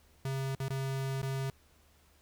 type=tone with dropouts; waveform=square; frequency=134.6 Hz; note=C3; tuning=49 cents sharp; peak=-33 dBFS; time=0.25-1.5 s; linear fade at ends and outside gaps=2 ms; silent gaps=0.551-0.601 / 0.683-0.703 / 1.217-1.229 s; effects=added 74 Hz sine -65 dBFS peak until 2.21 s + pink hiss -66 dBFS RMS until 2.21 s